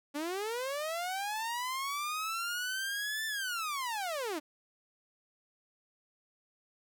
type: linear two-way sweep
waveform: sawtooth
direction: up then down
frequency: 279.6 to 1778 to 279.6 Hz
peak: -30 dBFS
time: 0.14-4.4 s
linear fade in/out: 20 ms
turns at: 3.26 s
effects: none